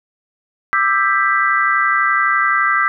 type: chord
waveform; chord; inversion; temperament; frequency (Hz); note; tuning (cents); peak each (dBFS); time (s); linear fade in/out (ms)
sine; E minor seventh; third; just; 1186.7 / 1318.5 / 1582.2 / 1977.8; D6 / E6 / G6 / B6; +18 / 0 / +16 / +2; -18; 0.73-2.88; 0
effects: none